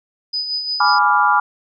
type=tone with tremolo; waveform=sine; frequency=4986 Hz; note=D#8; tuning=3 cents sharp; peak=-18 dBFS; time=0.33-0.99 s; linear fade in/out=10 ms; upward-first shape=sine; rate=5.7 Hz; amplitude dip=50%
type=chord; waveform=sine; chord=G# diminished seventh; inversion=none; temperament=equal with one note detuned; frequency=834.9 / 987.8 / 1174.7 / 1396.9 Hz; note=G#5 / B5 / D6 / F6; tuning=+9 / 0 / 0 / 0 cents; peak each=-17 dBFS; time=0.8-1.4 s; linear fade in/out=5 ms
effects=none